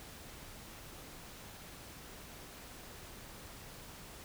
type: silence
effects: pink hiss -51 dBFS RMS until 4.24 s